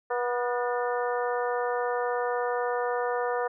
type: harmonic tone with a mistuned harmonic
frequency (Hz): 243.7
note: B3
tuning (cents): -23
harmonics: 2 / 3 / 4 / 5 / 6 / 7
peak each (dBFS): -28 / -32 / -34 / -36 / -38 / -39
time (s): 0.1-3.48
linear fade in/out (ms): 10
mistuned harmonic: 7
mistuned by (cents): +77
effects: none